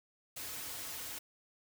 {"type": "noise with comb filter", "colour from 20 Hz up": "white", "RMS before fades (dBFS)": -43, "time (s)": [0.36, 1.19], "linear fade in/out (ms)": 10, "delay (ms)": 5.1, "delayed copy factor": -0.55, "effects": []}